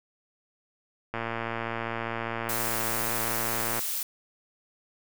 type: click train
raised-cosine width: 0.5 ms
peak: -16 dBFS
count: 306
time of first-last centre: 1.14-3.792 s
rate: 115 Hz
type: noise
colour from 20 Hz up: blue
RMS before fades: -31 dBFS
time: 2.49-4.03 s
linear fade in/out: 2 ms
effects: none